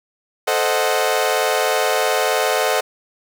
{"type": "chord", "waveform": "sawtooth", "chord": "A diminished seventh", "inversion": "none", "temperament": "equal", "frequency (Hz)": [440, 523.3, 622.3, 740], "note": ["A4", "C5", "Eb5", "Gb5"], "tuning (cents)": [0, 0, 0, 0], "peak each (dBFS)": -18, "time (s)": [0.47, 2.81], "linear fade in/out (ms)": 10, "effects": []}